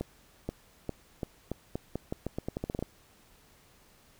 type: accelerating click train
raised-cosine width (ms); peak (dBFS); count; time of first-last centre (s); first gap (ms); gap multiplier
2; -19; 17; 0.01-2.826; 480; 0.84
effects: pink hiss -61 dBFS RMS until 4.19 s